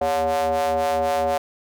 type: ring-modulated tone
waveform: square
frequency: 80 Hz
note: D#2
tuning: 49 cents sharp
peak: -17 dBFS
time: 0.01-1.38 s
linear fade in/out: 5 ms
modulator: 642 Hz
effects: none